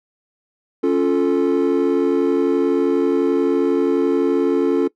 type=chord; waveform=triangle; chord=Db augmented; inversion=none; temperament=equal; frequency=277.2 / 349.2 / 440 Hz; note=Db4 / F4 / A4; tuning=0 / 0 / 0 cents; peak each=-16 dBFS; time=0.83-4.88 s; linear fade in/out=10 ms; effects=noise-tail reverb RT60 0.1 s tail -21 dB re dry + tanh soft clip ceiling -6 dBFS